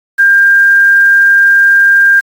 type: tone with quantisation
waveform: sine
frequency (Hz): 1598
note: G6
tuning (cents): +33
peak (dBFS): -3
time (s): 0.18-2.21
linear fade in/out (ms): 20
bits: 5
effects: AAC 48 kbps